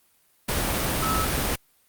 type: tone in noise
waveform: sine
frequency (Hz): 1300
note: E6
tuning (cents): -24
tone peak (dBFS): -25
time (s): 1.02-1.25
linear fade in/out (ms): 10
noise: pink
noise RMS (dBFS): -25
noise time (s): 0.48-1.56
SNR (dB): -3
effects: white hiss -63 dBFS RMS until 1.88 s + Opus 32 kbps